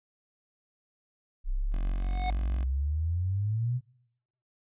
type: exponential sweep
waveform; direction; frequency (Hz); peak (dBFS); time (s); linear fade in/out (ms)
sine; up; 30.87 to 128.5; -26; 1.44-3.81; 50
type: tone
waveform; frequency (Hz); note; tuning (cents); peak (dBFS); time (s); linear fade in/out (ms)
10% pulse; 46.25; F#1; 0; -32; 1.72-2.65; 10
type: tone with exponential growth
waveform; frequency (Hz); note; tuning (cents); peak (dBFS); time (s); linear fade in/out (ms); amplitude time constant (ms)
square; 732; F#5; -19; -28; 1.92-2.3; 1; 82
effects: noise-tail reverb RT60 0.9 s tail -26 dB re dry + resampled to 8000 Hz